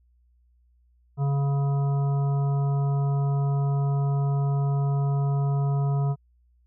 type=harmonic tone; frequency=140 Hz; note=C#3; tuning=18 cents sharp; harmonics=1 / 3 / 5 / 7 / 9; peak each=-21 / -37 / -37 / -41 / -44 dBFS; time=1.17-6.16 s; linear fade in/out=50 ms; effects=added 60 Hz sine -59 dBFS peak until 6.66 s